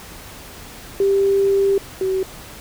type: tone pair in turn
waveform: sine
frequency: 393.9 / 379 Hz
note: G4 / F#4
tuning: +8 / +42 cents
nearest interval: minor second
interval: 66 cents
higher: first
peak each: -13 / -17 dBFS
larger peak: first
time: 1-1.78 / 2.01-2.23 s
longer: first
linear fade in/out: 2 ms
effects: pink hiss -38 dBFS RMS until 2.6 s